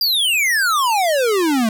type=exponential sweep; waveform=square; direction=down; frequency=4885 to 213 Hz; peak=-15 dBFS; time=0.01-1.69 s; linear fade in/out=2 ms; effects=none